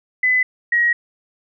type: tone pair in turn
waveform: sine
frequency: 2010 / 1897.2 Hz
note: B6 / A#6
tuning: +30 / +30 cents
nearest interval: minor second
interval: 100 cents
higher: first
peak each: -13 dBFS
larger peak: neither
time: 0.23-0.43 / 0.72-0.93 s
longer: second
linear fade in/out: 5 ms
effects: none